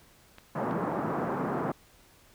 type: clicks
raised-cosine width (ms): 0.3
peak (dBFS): -30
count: 2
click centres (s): 0.384 / 0.711
type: band-pass noise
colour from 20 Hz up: pink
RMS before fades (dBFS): -31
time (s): 0.55-1.72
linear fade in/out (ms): 5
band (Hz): 150 to 1300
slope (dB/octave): 24
effects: pink hiss -59 dBFS RMS until 2.34 s